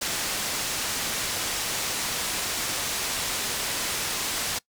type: low-pass noise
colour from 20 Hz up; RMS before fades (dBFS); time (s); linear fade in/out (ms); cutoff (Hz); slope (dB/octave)
white; -29; 0.01-4.59; 10; 8500; 12
effects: noise-tail reverb RT60 0.1 s tail -22 dB re dry